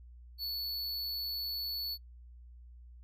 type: tone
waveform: square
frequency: 4435 Hz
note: C#8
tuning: in tune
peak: -35 dBFS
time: 0.38-1.98 s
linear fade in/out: 50 ms
effects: noise-tail reverb RT60 0.1 s tail -26 dB re dry + added 60 Hz sine -50 dBFS peak until 3.03 s